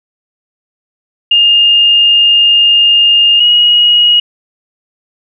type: tone pair in turn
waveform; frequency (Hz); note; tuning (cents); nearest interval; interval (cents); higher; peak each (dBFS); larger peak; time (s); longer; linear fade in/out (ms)
sine; 2825 / 2891; F7 / F#7; +19 / -41; unison; 40; second; -4; neither; 1.31-3.4 / 3.4-4.2; first; 5
effects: none